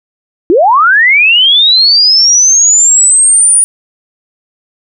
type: linear sweep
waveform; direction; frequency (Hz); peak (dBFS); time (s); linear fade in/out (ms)
sine; up; 308.4 to 9660; -3; 0.5-3.64; 0
effects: none